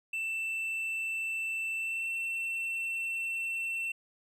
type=tone with pitch glide; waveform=triangle; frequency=2666 to 2695 Hz; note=E7 to E7; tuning=+19 to +38 cents; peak=-30 dBFS; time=0.13-3.92 s; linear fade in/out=5 ms; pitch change=+19 cents; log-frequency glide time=1.77-2.1 s; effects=none